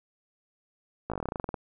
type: slowing click train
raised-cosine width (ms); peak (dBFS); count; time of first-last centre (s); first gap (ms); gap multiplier
1; -18; 15; 1.1-1.542; 17; 1.09
effects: none